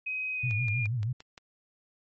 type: tone with pitch glide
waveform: sine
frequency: 2523 to 2415 Hz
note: D#7 to D7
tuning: +23 to +48 cents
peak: -30 dBFS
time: 0.06-0.87 s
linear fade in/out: 10 ms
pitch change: -75 cents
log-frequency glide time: 0.33-0.66 s
type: tone with vibrato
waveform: sine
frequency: 114.1 Hz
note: A#2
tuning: 37 cents flat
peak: -27 dBFS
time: 0.43-1.13 s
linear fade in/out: 10 ms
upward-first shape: triangle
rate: 6.3 Hz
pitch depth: 230 cents each way
type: click train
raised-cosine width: 0.2 ms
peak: -28 dBFS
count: 6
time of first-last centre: 0.51-1.378 s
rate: 5.76 Hz
effects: MP3 32 kbps